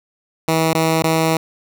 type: tone with dropouts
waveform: 10% pulse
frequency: 161.3 Hz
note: E3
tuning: 37 cents flat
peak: -6 dBFS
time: 0.48-1.37 s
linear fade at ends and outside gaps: 2 ms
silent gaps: 0.733-0.749 / 1.024-1.039 s
effects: none